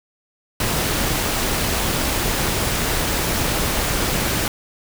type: noise with amplitude modulation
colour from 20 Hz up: pink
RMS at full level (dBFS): -19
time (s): 0.6-4.48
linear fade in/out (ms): 2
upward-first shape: sine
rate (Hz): 277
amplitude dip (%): 40
effects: none